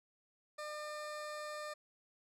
20% pulse tone, 602 Hz, D5, 43 cents sharp, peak -37 dBFS, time 0.58-1.74 s, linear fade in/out 10 ms, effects low-pass 10000 Hz 12 dB/octave

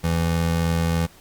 square tone pair together, 83.2 / 166.4 Hz, E2 / E3, +17 / +17 cents, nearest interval octave, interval 1200 cents, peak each -24 / -22 dBFS, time 0.03-1.07 s, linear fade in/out 20 ms, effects pink hiss -50 dBFS RMS until 1.2 s + Opus 48 kbps

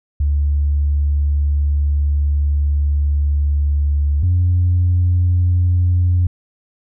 sine tone pair in turn, 72.4 / 88.79 Hz, D2 / F2, -24 / +29 cents, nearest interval major third, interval 353 cents, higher second, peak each -12 / -10 dBFS, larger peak second, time 0.2-4.23 / 4.23-6.27 s, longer first, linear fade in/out 5 ms, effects tanh soft clip ceiling -8 dBFS

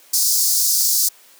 pink high-pass noise, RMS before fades -17 dBFS, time 0.13-1.09 s, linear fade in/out 10 ms, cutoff 4700 Hz, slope 48 dB/octave, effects white hiss -49 dBFS RMS until 1.39 s + high-pass 300 Hz 12 dB/octave

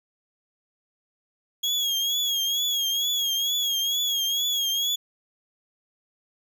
35% pulse tone with vibrato, 3308 Hz, G#7, 8 cents flat, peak -21 dBFS, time 1.63-4.96 s, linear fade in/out 10 ms, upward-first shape triangle, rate 2.2 Hz, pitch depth 80 cents each way, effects none

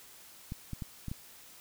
clicks, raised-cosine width 5 ms, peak -25 dBFS, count 5, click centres 0.521 / 0.733 / 0.822 / 1.083 / 1.115 s, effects white hiss -54 dBFS RMS until 1.6 s

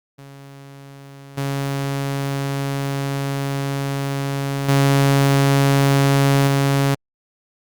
sawtooth tone with level steps, 138.59 Hz, C#3, in tune, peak -34 / -17 / -9 / -11 dBFS, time 0.18-6.95 s, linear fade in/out 10 ms, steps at 1.37 / 4.68 / 6.47 s, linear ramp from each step 10 ms, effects Opus 48 kbps

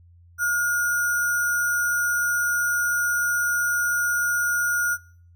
sine tone with sample-and-hold, 1433 Hz, F6, 44 cents sharp, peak -19 dBFS, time 0.38-4.98 s, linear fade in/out 50 ms, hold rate 7350 Hz, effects noise-tail reverb RT60 0.6 s tail -26 dB re dry + added 86 Hz sine -49 dBFS peak until 5.35 s

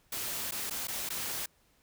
white noise with dropouts, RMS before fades -36 dBFS, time 0.12-1.46 s, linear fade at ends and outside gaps 5 ms, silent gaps 0.511-0.52 / 0.698-0.707 / 0.872-0.882 / 1.091-1.102 s, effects pink hiss -68 dBFS RMS until 1.82 s

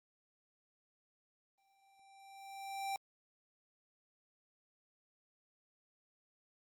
square tone with exponential growth, 784 Hz, G5, in tune, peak -36 dBFS, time 1.58-2.96 s, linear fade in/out 1 ms, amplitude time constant 300 ms, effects Opus 32 kbps

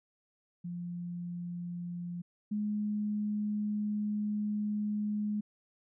sine tone pair in turn, 174.61 / 209.4 Hz, F3 / G#3, 0 / +15 cents, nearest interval minor third, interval 315 cents, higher second, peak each -36 / -30 dBFS, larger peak second, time 0.64-2.22 / 2.51-5.41 s, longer second, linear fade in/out 10 ms, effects none

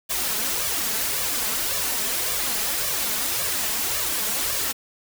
white noise with flanger, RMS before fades -25 dBFS, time 0.09-4.73 s, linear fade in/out 20 ms, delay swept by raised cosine 1.7 to 4.7 ms, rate 1.8 Hz, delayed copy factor +0.7, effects none

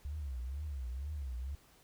sine tone with vibrato, 68 Hz, C#2, 33 cents flat, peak -37 dBFS, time 0.05-1.55 s, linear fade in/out 0 ms, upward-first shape triangle, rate 2.1 Hz, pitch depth 240 cents each way, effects pink hiss -64 dBFS RMS until 1.83 s

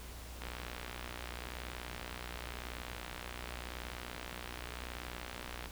click train, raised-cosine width 0.3 ms, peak -26 dBFS, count 320, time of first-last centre 0.42-5.658 s, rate 60.9 Hz, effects added 60 Hz sine -47 dBFS peak until 5.71 s + pink hiss -51 dBFS RMS until 5.71 s

